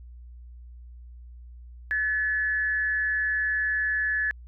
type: tone with frequency modulation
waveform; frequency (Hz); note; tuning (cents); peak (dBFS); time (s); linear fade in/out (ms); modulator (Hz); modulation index
sine; 1720; A6; -40; -23; 1.91-4.31; 0; 180; 0.39
effects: added 60 Hz sine -42 dBFS peak until 4.47 s